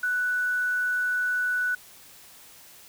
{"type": "tone with quantisation", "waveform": "sine", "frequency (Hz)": 1484, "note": "F#6", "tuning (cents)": 5, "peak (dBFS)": -23, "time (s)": [0.03, 1.75], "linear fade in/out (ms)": 5, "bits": 8, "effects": ["white hiss -50 dBFS RMS until 2.88 s"]}